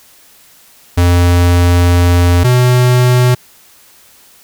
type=tone pair in turn; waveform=square; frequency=87.7 / 124.67 Hz; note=F2 / B2; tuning=+8 / +17 cents; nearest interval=tritone; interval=609 cents; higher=second; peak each=-7 dBFS; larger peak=neither; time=0.97-2.44 / 2.44-3.35 s; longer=first; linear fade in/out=10 ms; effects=white hiss -44 dBFS RMS until 4.43 s